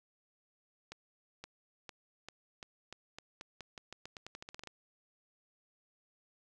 accelerating click train, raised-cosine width 0.2 ms, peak -28 dBFS, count 21, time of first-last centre 0.92-4.673 s, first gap 520 ms, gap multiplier 0.87, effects none

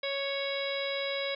harmonic tone, 554.4 Hz, C#5, in tune, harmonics 1 / 2 / 3 / 4 / 5 / 6 / 7 / 9, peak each -33 / -44 / -43 / -37 / -46 / -41 / -38 / -47 dBFS, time 0.03-1.35 s, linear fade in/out 5 ms, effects none

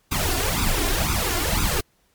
pink noise with flanger, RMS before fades -22 dBFS, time 0.11-1.81 s, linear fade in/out 10 ms, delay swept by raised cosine 0.8 to 2.9 ms, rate 2 Hz, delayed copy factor +0.9, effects pink hiss -64 dBFS RMS until 2.14 s + MP3 96 kbps

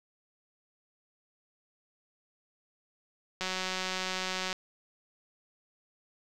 click train, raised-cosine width 0.2 ms, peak -16 dBFS, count 209, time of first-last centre 3.41-4.528 s, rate 186 Hz, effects none

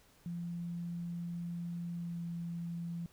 sine tone with pitch glide, 171.9 to 170.02 Hz, F3 to F3, -27 to -46 cents, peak -37 dBFS, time 0.26-3.06 s, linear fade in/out 0 ms, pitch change -19 cents, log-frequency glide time 1.95-2.25 s, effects pink hiss -65 dBFS RMS until 3.12 s

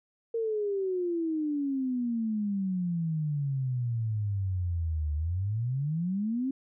sine exponential two-way sweep, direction down then up, 462.9 to 73.6 to 273.4 Hz, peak -27 dBFS, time 0.34-6.51 s, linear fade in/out 5 ms, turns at 5.14 s, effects none

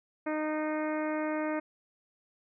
harmonic tone, 307.7 Hz, D#4, 19 cents flat, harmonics 1 / 2 / 3 / 4 / 5 / 6 / 7 / 8, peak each -32 / -34 / -40 / -42 / -43 / -45 / -45 / -51 dBFS, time 0.26-1.6 s, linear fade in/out 10 ms, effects none

